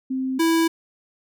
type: tone pair in turn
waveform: sine / square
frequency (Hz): 261.6 / 328.7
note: C4 / E4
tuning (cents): 0 / -5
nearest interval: major third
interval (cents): 395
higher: second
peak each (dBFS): -22 / -17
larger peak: second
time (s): 0.1-0.39 / 0.39-0.68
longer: neither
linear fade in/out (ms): 10
effects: none